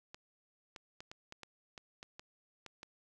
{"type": "clicks", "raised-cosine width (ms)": 0.2, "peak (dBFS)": -30, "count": 11, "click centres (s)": [0.145, 0.762, 1.005, 1.115, 1.324, 1.433, 1.778, 2.029, 2.195, 2.663, 2.831], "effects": []}